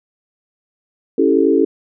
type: chord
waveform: sine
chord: A dominant seventh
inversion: first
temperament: equal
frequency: 277.2 / 329.6 / 392 / 440 Hz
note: C#4 / E4 / G4 / A4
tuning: 0 / 0 / 0 / 0 cents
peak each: -16 dBFS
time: 1.18-1.65 s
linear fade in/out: 5 ms
effects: none